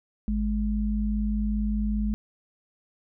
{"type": "tone pair together", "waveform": "sine", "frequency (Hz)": [52.5, 210], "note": ["G#1", "G#3"], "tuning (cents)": [19, 19], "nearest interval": "2 octaves", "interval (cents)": 2400, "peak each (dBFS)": -26, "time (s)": [0.28, 2.14], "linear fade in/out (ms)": 0, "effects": []}